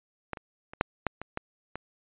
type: clicks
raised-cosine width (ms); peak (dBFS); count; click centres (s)
0.5; -17 / -25 / -27 / -7 / -11 / -22 / -16 / -20; 8; 0.333 / 0.372 / 0.735 / 0.811 / 1.067 / 1.216 / 1.374 / 1.756
effects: resampled to 8000 Hz